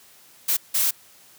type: noise bursts at uneven times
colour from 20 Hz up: blue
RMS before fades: -21 dBFS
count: 2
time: 0.48-0.57 / 0.74-0.91 s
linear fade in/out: 10 ms
effects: white hiss -52 dBFS RMS until 1.38 s + high-pass 80 Hz 12 dB/octave